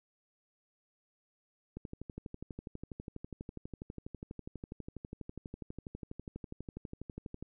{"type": "click train", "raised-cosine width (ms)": 3, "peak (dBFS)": -29, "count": 70, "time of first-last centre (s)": [1.77, 7.426], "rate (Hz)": 12.2, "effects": []}